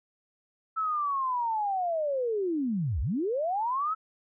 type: linear two-way sweep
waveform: sine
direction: down then up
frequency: 1322 to 55.7 to 1322 Hz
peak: -26 dBFS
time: 0.76-3.95 s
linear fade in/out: 20 ms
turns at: 3.01 s
effects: none